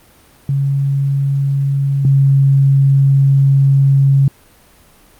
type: tone pair in turn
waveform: sine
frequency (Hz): 138.59 / 137.39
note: C#3 / C#3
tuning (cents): 0 / -15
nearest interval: unison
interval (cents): 15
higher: first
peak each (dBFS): -12 / -7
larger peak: second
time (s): 0.49-2.05 / 2.05-4.28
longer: second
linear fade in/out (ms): 2
effects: pink hiss -47 dBFS RMS until 5.19 s + Opus 32 kbps